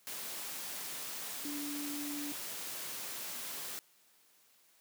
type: tone in noise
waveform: sine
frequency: 290.3 Hz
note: D4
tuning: 20 cents flat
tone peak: -39 dBFS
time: 1.45-2.32 s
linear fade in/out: 0 ms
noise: white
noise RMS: -42 dBFS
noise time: 0.07-3.79 s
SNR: 0 dB
effects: white hiss -67 dBFS RMS until 4.8 s + high-pass 150 Hz 12 dB/octave